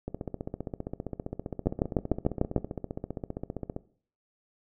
two click trains, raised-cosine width 2 ms, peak -20 / -10 dBFS, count 57 / 7, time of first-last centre 0.08-3.764 / 1.67-2.563 s, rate 15.2 / 6.72 Hz, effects noise-tail reverb RT60 0.5 s tail -18 dB re dry

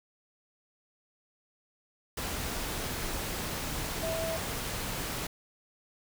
sine tone in noise, 653 Hz, E5, 17 cents flat, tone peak -32 dBFS, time 4.03-4.37 s, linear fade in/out 5 ms, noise pink, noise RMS -35 dBFS, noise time 2.17-5.27 s, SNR 0 dB, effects none

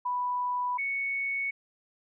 sine tone pair in turn, 987.8 / 2218 Hz, B5 / C#7, 0 / 0 cents, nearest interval octave + major second, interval 1400 cents, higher second, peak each -27 / -28 dBFS, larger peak first, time 0.05-0.78 / 0.78-1.51 s, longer neither, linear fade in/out 10 ms, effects none

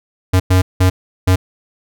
square tone bursts at uneven times, 92.5 Hz, F#2, in tune, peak -9 dBFS, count 4, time 0.33-0.4 / 0.5-0.62 / 0.8-0.9 / 1.27-1.36 s, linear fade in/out 10 ms, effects none

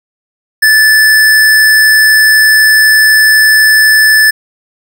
square tone, 1746 Hz, A6, 14 cents flat, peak -4 dBFS, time 0.62-4.31 s, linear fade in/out 10 ms, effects none

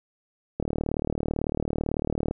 click train, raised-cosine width 2 ms, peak -13 dBFS, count 66, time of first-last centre 0.6-2.311 s, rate 38 Hz, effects none

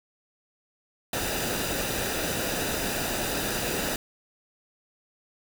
pink noise with comb filter, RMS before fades -29 dBFS, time 1.13-3.96 s, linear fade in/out 2 ms, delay 0.92 ms, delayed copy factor -0.55, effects none

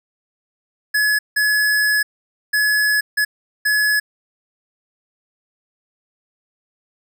square tone bursts at uneven times, 1699 Hz, G#6, 39 cents sharp, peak -15 dBFS, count 5, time 0.94-1.19 / 1.36-2.03 / 2.53-3.01 / 3.17-3.25 / 3.65-4 s, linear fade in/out 10 ms, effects none

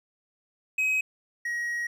triangle tone pair in turn, 2537 / 1896.7 Hz, D#7 / A#6, +33 / +29 cents, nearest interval perfect fourth, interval 504 cents, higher first, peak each -21 / -26 dBFS, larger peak first, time 0.78-1.01 / 1.45-1.87 s, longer second, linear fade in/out 5 ms, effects none

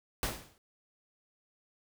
pink noise with exponential decay, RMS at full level -30 dBFS, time 0.23-0.58 s, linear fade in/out 1 ms, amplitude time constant 74 ms, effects none

